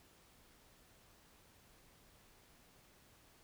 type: silence
effects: pink hiss -66 dBFS RMS until 3.43 s